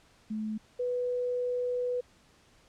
sine tone pair in turn, 216 / 493.7 Hz, A3 / B4, -32 / -1 cents, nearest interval octave + major second, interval 1431 cents, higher second, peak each -31 / -28 dBFS, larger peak second, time 0.3-0.58 / 0.79-2.01 s, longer second, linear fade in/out 10 ms, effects pink hiss -62 dBFS RMS until 2.68 s + low-pass 8000 Hz 12 dB/octave

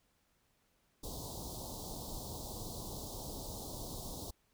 pink band-stop noise, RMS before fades -44 dBFS, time 1.03-4.31 s, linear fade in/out 10 ms, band 1000 to 3700 Hz, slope 48 dB/octave, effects pink hiss -75 dBFS RMS until 4.53 s

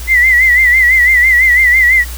sine tone with vibrato, 2011 Hz, B6, 31 cents sharp, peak -5 dBFS, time 0.07-2.05 s, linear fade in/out 50 ms, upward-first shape sine, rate 6 Hz, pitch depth 81 cents each way, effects added 60 Hz sine -22 dBFS peak until 2.17 s + white hiss -30 dBFS RMS until 2.17 s

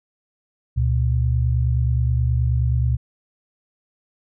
sine tone pair together, 71 / 120.45 Hz, C#2 / B2, +42 / -43 cents, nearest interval major sixth, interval 915 cents, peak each -19 dBFS, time 0.76-2.97 s, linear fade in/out 20 ms, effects none

